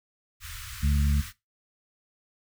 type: band-stop noise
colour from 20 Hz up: pink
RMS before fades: -40 dBFS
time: 0.4-1.33 s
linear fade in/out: 50 ms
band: 110 to 1200 Hz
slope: 48 dB/octave
type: harmonic tone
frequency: 71.8 Hz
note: D2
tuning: 39 cents flat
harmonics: 1 / 2 / 3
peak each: -22 / -28 / -32 dBFS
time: 0.82-1.22 s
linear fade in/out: 20 ms
effects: noise-tail reverb RT60 0.2 s tail -17 dB re dry